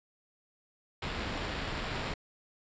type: noise with sample-and-hold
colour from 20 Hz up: pink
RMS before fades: -36 dBFS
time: 1.02-2.14 s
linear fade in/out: 5 ms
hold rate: 6300 Hz
effects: resampled to 16000 Hz